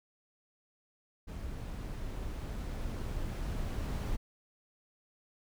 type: noise with level ramp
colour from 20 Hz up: brown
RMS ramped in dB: -41 to -34 dBFS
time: 1.27-4.17 s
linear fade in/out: 20 ms
effects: none